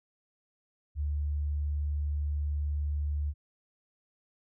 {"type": "tone", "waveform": "sine", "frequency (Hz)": 73.42, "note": "D2", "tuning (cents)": 0, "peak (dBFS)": -28, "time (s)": [0.95, 3.34], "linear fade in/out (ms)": 50, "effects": []}